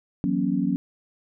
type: chord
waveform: sine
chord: F# dominant seventh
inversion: third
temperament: equal with one note detuned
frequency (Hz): 164.81 / 185 / 238.3 / 277.2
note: E3 / F#3 / A#3 / C#4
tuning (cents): 0 / 0 / +38 / 0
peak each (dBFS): -31 / -25 / -27 / -25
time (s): 0.24-0.76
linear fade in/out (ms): 0
effects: none